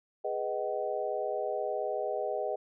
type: chord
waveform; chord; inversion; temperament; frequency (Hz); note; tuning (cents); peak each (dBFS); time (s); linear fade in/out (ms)
sine; G# minor seventh; none; equal with one note detuned; 415.3 / 493.9 / 622.3 / 756.4; G#4 / B4 / D#5 / F#5; 0 / 0 / 0 / +38; -36 / -36 / -34 / -37; 0.24-2.56; 10
effects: none